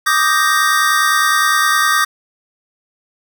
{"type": "chord", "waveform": "square", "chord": "Eb major seventh", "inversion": "third", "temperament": "equal", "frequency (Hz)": [1174.7, 1244.5, 1568, 1864.7], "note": ["D6", "Eb6", "G6", "Bb6"], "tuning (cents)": [0, 0, 0, 0], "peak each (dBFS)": -18, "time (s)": [0.06, 2.05], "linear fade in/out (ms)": 10, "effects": []}